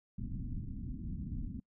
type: low-pass noise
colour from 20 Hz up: pink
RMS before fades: -40 dBFS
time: 0.18-1.6 s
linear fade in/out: 5 ms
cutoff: 270 Hz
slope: 48 dB/octave
effects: noise-tail reverb RT60 0.1 s tail -26 dB re dry